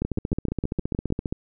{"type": "two click trains", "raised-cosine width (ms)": 3, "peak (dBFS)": [-13, -13], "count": [20, 8], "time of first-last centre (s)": [[0.05, 1.325], [0.02, 1.104]], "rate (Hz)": [14.9, 6.46], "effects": []}